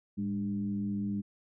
sine tone with frequency modulation, 202.5 Hz, G#3, 43 cents flat, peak -30 dBFS, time 0.17-1.22 s, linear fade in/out 20 ms, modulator 94.7 Hz, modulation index 0.63, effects none

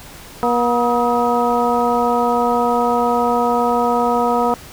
harmonic tone with a mistuned harmonic, 240 Hz, B3, 49 cents flat, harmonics 1 / 2 / 3 / 4 / 5, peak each -21 / -19 / -19 / -20 / -22 dBFS, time 0.43-4.54 s, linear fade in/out 0 ms, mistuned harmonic 5, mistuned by +88 cents, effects pink hiss -38 dBFS RMS until 4.72 s

